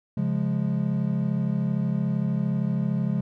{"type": "chord", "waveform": "triangle", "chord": "Db major", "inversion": "none", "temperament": "equal with one note detuned", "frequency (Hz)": [137.08, 174.61, 207.7], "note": ["Db3", "F3", "Ab3"], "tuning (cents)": [-19, 0, 0], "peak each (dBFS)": -25, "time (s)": [0.17, 3.21], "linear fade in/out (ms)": 5, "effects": []}